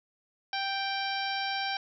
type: harmonic tone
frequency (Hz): 784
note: G5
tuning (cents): 0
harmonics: 1 / 2 / 3 / 4 / 5 / 6 / 7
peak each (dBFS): -33 / -36 / -38 / -39 / -40 / -41 / -41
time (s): 0.53-1.77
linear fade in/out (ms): 2
effects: none